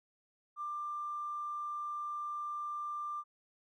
triangle tone with tanh clipping, 1188 Hz, D6, 20 cents sharp, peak -36 dBFS, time 0.56-3.24 s, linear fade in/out 50 ms, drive 2 dB, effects none

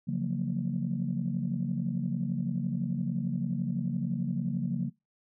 sine chord, Gb major seventh, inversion second, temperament just, 138.75 / 173.43 / 185 / 231.2 Hz, Db3 / F3 / Gb3 / Bb3, +2 / -12 / 0 / -14 cents, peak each -33 dBFS, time 0.07-4.9 s, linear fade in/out 20 ms, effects noise-tail reverb RT60 0.2 s tail -22 dB re dry + tanh soft clip ceiling -19 dBFS

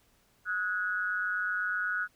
sine tone with amplitude modulation, 1463 Hz, F#6, 20 cents flat, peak -25 dBFS, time 0.45-2.08 s, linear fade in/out 50 ms, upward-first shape sine, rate 192 Hz, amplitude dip 75%, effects pink hiss -67 dBFS RMS until 2.15 s

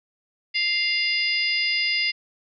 harmonic tone, 698.5 Hz, F5, in tune, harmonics 3 / 4 / 5 / 6 / 7, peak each -24 / -27 / -34 / -36 / -25 dBFS, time 0.54-2.12 s, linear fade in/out 20 ms, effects none

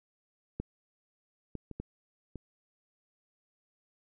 clicks, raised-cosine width 3 ms, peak -21 / -25 / -29 / -24 / -28 dBFS, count 5, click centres 0.6 / 1.553 / 1.713 / 1.8 / 2.357 s, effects none

